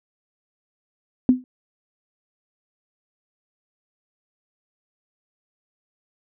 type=tone with exponential decay; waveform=sine; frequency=253.3 Hz; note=B3; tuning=44 cents sharp; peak=-7 dBFS; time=1.29-1.44 s; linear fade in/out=1 ms; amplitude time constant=32 ms; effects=none